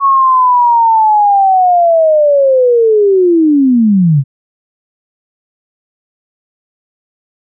sine linear sweep, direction down, 1111 to 129.6 Hz, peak -5 dBFS, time 0-4.24 s, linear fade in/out 50 ms, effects none

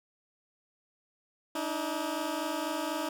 15% pulse tone pair together, 293.7 / 317.8 Hz, D4 / D#4, 0 / +37 cents, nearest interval minor second, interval 137 cents, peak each -29 / -27 dBFS, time 1.55-3.09 s, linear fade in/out 5 ms, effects none

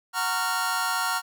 sawtooth chord, Gb major seventh, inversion none, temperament just, 740 / 925 / 1110 / 1387.5 Hz, Gb5 / Bb5 / Db6 / F6, 0 / -14 / +2 / -12 cents, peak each -28 / -26 / -28 / -23 dBFS, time 0.13-1.22 s, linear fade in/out 50 ms, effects none

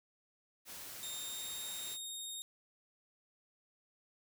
white noise, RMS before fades -48 dBFS, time 0.65-1.98 s, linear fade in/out 50 ms
20% pulse tone with pitch glide, 3681 to 3711 Hz, A#7 to A#7, -23 to -9 cents, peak -36 dBFS, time 1.03-2.42 s, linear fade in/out 0 ms, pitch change +14 cents, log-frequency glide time 1.27-1.5 s
effects none

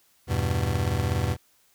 40% pulse chord, E minor, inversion none, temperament just, 82.41 / 98.89 / 123.61 Hz, E2 / G2 / B2, 0 / +16 / +2 cents, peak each -27 dBFS, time 0.27-1.37 s, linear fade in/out 50 ms, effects white hiss -63 dBFS RMS until 1.74 s

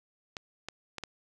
clicks, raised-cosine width 0.2 ms, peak -20 dBFS, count 4, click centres 0.368 / 0.686 / 0.983 / 1.037 s, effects none

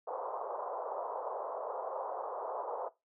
pink band-pass noise, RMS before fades -39 dBFS, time 0.07-2.89 s, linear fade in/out 10 ms, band 460 to 1100 Hz, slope 48 dB/octave, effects noise-tail reverb RT60 0.2 s tail -18 dB re dry

